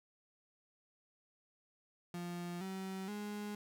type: tone with pitch steps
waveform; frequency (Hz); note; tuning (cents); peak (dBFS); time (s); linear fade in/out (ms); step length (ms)
35% pulse; 174.61 / 190.41 / 207.6; F3 / F#3 / G#3; 0 / +50 / 0; -39; 2.14-3.55; 2; 470
effects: none